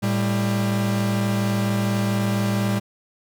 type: tone pair together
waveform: 45% pulse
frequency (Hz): 111.6 / 198.85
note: A2 / G3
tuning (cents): +25 / +25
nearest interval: minor seventh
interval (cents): 1000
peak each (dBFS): -23 / -22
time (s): 0.02-2.8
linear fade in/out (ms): 20
effects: none